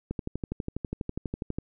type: click train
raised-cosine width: 3 ms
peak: -18 dBFS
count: 19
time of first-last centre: 0.11-1.585 s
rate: 12.2 Hz
effects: none